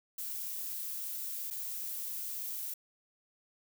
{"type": "noise with dropouts", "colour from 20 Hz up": "violet", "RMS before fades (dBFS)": -39, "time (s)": [0.18, 2.74], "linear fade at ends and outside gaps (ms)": 5, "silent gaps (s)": [1.503, 1.508], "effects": []}